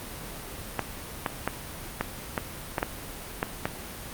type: clicks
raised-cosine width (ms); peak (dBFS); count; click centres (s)
0.5; -10; 9; 0.793 / 1.262 / 1.476 / 2.01 / 2.378 / 2.782 / 2.829 / 3.429 / 3.655
effects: pink hiss -39 dBFS RMS until 4.13 s + Opus 32 kbps